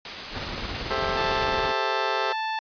white noise, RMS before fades -33 dBFS, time 0.05-1.44 s, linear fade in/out 2 ms
pink noise with tremolo, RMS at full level -31 dBFS, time 0.3-1.74 s, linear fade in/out 50 ms, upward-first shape square, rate 18 Hz, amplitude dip 35%
20% pulse chord, A minor seventh, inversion third, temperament just, 396 / 440 / 528 / 660 Hz, G4 / A4 / C5 / E5, +18 / 0 / +16 / +2 cents, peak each -26 dBFS, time 0.9-2.33 s, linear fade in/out 10 ms
sawtooth tone, 880 Hz, A5, in tune, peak -22 dBFS, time 1.17-2.59 s, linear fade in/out 2 ms
effects resampled to 11025 Hz

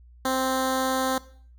10% pulse tone with notch filter, 261.6 Hz, C4, in tune, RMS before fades -25 dBFS, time 0.25-1.18 s, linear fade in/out 2 ms, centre 2400 Hz, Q 1.7, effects noise-tail reverb RT60 0.5 s tail -18 dB re dry + added 60 Hz sine -48 dBFS peak until 1.58 s

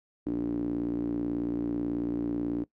sawtooth tone with band-pass filter, 58.27 Hz, A#1, in tune, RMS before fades -30 dBFS, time 0.26-2.64 s, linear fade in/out 5 ms, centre 300 Hz, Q 8.6, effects noise-tail reverb RT60 0.1 s tail -20 dB re dry

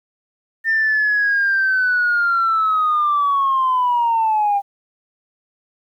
sine linear sweep, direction down, 1812 to 792 Hz, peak -13 dBFS, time 0.64-4.62 s, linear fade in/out 50 ms, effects tanh soft clip ceiling -10 dBFS + 9-bit

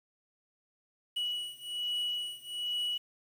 triangle beating tone pair, 2931 / 2932.2 Hz, F#7 / F#7, -17 / -16 cents, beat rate 1.2 Hz, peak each -34 / -35 dBFS, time 1.16-2.98 s, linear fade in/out 10 ms, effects 9-bit

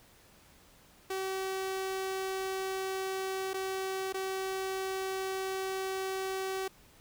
sawtooth tone with dropouts, 381.7 Hz, G4, 46 cents flat, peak -29 dBFS, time 1.1-6.68 s, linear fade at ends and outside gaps 5 ms, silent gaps 3.534-3.541 / 4.126-4.142 s, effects pink hiss -60 dBFS RMS until 7 s

